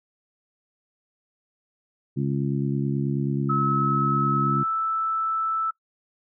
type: harmonic tone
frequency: 69.3 Hz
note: C#2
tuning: in tune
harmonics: 2 / 3 / 4 / 5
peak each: -24 / -28 / -30 / -32 dBFS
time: 2.16-4.64 s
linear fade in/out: 20 ms
type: tone with pitch glide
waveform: sine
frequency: 1293 to 1317.9 Hz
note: E6 to E6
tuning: -34 to -1 cents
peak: -22 dBFS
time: 3.49-5.71 s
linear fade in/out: 10 ms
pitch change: +33 cents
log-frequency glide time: 4.42-4.62 s
effects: noise-tail reverb RT60 0.1 s tail -20 dB re dry